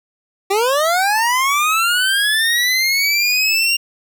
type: linear sweep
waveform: 25% pulse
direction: up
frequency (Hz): 380.4 to 2794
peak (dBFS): -10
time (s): 0.5-3.77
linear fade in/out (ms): 10
effects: none